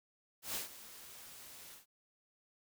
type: noise with ADSR envelope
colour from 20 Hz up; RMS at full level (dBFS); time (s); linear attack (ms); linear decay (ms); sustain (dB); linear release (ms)
white; -38; 0.42-1.86; 130; 130; -15; 130
effects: none